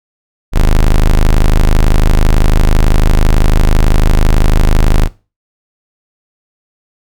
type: tone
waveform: 40% pulse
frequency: 26 Hz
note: G#0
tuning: 3 cents sharp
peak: -4 dBFS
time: 0.52-5.09 s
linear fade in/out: 50 ms
effects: noise-tail reverb RT60 0.3 s tail -19 dB re dry